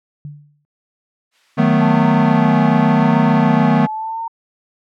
sine tone with exponential decay, 146.83 Hz, D3, in tune, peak -25 dBFS, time 0.25-0.65 s, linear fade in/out 0 ms, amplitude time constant 86 ms
violet noise, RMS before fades -33 dBFS, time 1.31-3.07 s, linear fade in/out 50 ms
square chord, B dominant seventh, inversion first, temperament equal, 155.56 / 185 / 220 / 246.9 Hz, D#3 / F#3 / A3 / B3, 0 / 0 / 0 / 0 cents, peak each -17 / -20 / -16 / -17 dBFS, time 1.57-3.87 s, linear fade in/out 20 ms
sine tone with vibrato, 880 Hz, A5, in tune, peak -21 dBFS, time 1.81-4.28 s, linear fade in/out 5 ms, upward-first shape triangle, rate 0.91 Hz, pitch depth 76 cents each way
effects low-pass 2000 Hz 12 dB/octave

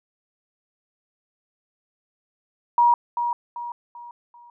sine tone with echo, 954 Hz, A#5, 40 cents sharp, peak -13 dBFS, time 2.78-2.94 s, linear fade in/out 2 ms, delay 390 ms, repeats 4, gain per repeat -8 dB, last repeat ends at 4.5 s, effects none

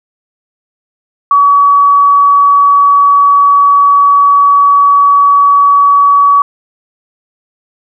sine tone, 1135 Hz, C#6, 41 cents sharp, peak -3 dBFS, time 1.31-6.42 s, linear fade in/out 2 ms, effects none

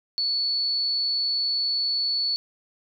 sine tone, 4435 Hz, C#8, in tune, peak -22 dBFS, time 0.18-2.36 s, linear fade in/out 0 ms, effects none

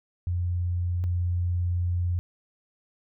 sine tone pair in turn, 88.2 / 88.2 Hz, F2 / F2, +18 / +18 cents, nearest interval unison, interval 0 cents, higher neither, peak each -24 / -23 dBFS, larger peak second, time 0.27-1.04 / 1.04-2.19 s, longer second, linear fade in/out 0 ms, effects none

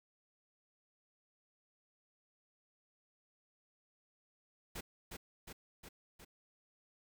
pink noise with echo, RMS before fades -44 dBFS, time 4.75-4.81 s, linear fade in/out 10 ms, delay 360 ms, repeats 4, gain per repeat -3 dB, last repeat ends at 6.25 s, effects none

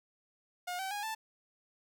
sawtooth tone with pitch steps, 716 / 767.4 / 822.5 / 881.5 Hz, F5 / G5 / G#5 / A5, +43 / -37 / -17 / +3 cents, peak -32 dBFS, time 0.67-1.15 s, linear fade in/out 10 ms, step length 120 ms, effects none

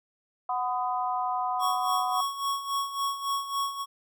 sine chord, B major, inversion second, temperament equal with one note detuned, 740 / 1008.5 / 1244.5 Hz, F#5 / B5 / D#6, 0 / +36 / 0 cents, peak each -29 / -30 / -34 dBFS, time 0.49-2.21 s, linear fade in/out 5 ms
square tone with tremolo, 1108.7 Hz, C#6, in tune, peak -26 dBFS, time 1.59-3.86 s, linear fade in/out 50 ms, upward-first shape sine, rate 3.6 Hz, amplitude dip 70%
effects none

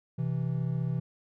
triangle tone pair together, 129.5 / 164.1 Hz, C3 / E3, -17 / -8 cents, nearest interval major third, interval 409 cents, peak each -28 / -29 dBFS, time 0.18-1 s, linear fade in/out 10 ms, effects none

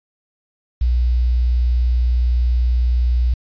sine tone with quantisation, 60.7 Hz, B1, 29 cents flat, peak -13 dBFS, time 0.81-3.34 s, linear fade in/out 5 ms, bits 7, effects resampled to 11025 Hz

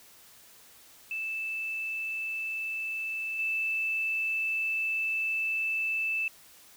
sine tone with level steps, 2637 Hz, E7, in tune, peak -31 / -27 dBFS, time 1.11-6.28 s, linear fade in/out 2 ms, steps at 3.39 s, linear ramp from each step 2 ms, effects white hiss -55 dBFS RMS until 6.76 s

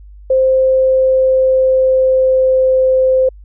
sine tone with pitch glide, 523.3 to 519.7 Hz, C5 to C5, 0 to -12 cents, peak -8 dBFS, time 0.3-3.29 s, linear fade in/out 5 ms, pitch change -12 cents, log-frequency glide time 0.64-2.78 s, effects added 50 Hz sine -34 dBFS peak until 3.44 s

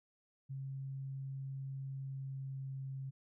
sine tone with pitch glide, 135.3 to 134.44 Hz, C#3 to C3, -42 to +47 cents, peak -40 dBFS, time 0.49-3.11 s, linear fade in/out 20 ms, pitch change -11 cents, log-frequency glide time 1.98-2.81 s, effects none

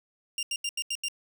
20% pulse tone bursts, 2794 Hz, F7, in tune, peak -24 dBFS, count 6, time 0.38-1.084 s, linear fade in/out 2 ms, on 49 ms, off 82 ms, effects none

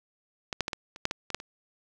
clicks, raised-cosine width 0.2 ms, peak -14 / -9 / -13 / -15 / -26 / -8 / -13 / -19 / -9 / -24 dBFS, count 10, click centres 0.528 / 0.607 / 0.681 / 0.732 / 0.961 / 1.054 / 1.111 / 1.303 / 1.346 / 1.401 s, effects none

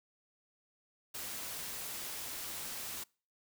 white noise, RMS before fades -42 dBFS, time 1.14-3.04 s, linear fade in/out 10 ms, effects noise-tail reverb RT60 0.4 s tail -26 dB re dry

